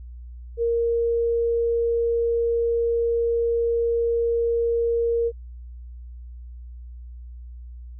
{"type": "tone", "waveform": "sine", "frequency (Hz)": 466.2, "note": "A#4", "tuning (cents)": 0, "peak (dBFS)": -19, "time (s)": [0.57, 5.32], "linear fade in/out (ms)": 50, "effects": ["added 60 Hz sine -36 dBFS peak until 7.99 s"]}